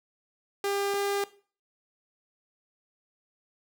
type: tone pair in turn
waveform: sawtooth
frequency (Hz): 400 / 401.4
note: G4 / G4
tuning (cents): +35 / +41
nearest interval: unison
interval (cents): 6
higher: second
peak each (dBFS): -23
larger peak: neither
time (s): 0.64-0.94 / 0.94-1.24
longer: neither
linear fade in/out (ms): 2
effects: noise-tail reverb RT60 0.4 s tail -17 dB re dry